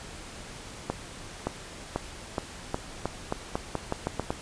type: accelerating click train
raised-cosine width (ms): 1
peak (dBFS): -13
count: 13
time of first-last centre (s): 0.9-4.305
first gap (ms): 570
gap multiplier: 0.86
effects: pink hiss -43 dBFS RMS until 4.41 s + resampled to 22050 Hz